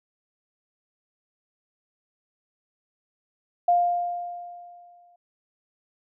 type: tone with exponential decay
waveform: sine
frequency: 702 Hz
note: F5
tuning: 9 cents sharp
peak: -15 dBFS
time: 3.68-5.16 s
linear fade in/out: 5 ms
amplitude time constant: 320 ms
effects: none